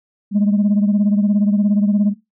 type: beating tone pair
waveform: sine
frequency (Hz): 203.1 / 220.1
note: G#3 / A3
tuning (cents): -38 / +1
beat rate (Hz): 17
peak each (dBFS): -12 / -18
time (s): 0.31-2.14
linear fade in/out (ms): 50
effects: noise-tail reverb RT60 0.2 s tail -18 dB re dry + tanh soft clip ceiling -9 dBFS